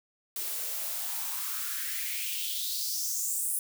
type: noise with high-pass filter sweep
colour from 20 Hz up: blue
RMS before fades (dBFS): -33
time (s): 0.36-3.59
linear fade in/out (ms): 2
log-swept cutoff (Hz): 360 to 9900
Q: 4
effects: none